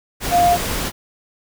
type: tone in noise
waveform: sine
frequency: 701 Hz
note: F5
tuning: 6 cents sharp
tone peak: -11 dBFS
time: 0.3-0.58 s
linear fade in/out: 50 ms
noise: pink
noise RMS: -23 dBFS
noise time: 0.2-0.92 s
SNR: +9 dB
effects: none